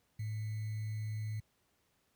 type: tone with sample-and-hold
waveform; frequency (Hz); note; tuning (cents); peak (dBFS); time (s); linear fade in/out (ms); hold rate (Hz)
sine; 107.9; A2; -33; -35; 0.19-1.4; 5; 2100
effects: pink hiss -75 dBFS RMS until 2.15 s + high-pass 60 Hz 12 dB/octave